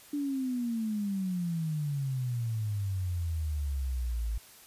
sine exponential sweep, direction down, 293.7 to 53.5 Hz, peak -29 dBFS, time 0.13-4.38 s, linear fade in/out 5 ms, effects white hiss -54 dBFS RMS until 4.66 s + resampled to 32000 Hz

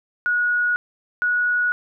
sine tone pair in turn, 1455 / 1461.1 Hz, F#6 / F#6, -29 / -22 cents, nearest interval unison, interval 7 cents, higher second, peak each -17 dBFS, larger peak neither, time 0.26-0.76 / 1.22-1.72 s, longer neither, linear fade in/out 0 ms, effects none

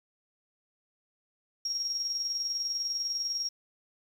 sine tone with tremolo, 5588 Hz, F8, in tune, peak -28 dBFS, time 1.65-3.49 s, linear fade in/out 5 ms, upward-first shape square, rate 20 Hz, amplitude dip 40%, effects 9-bit

